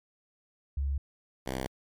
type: tone pair in turn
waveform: sine / 5% pulse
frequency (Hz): 69.3 / 65.12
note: C#2 / C2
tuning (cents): 0 / -8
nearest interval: minor second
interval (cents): 108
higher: first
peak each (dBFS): -27 / -21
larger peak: second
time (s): 0.77-0.98 / 1.46-1.67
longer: neither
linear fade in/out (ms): 5
effects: MP3 96 kbps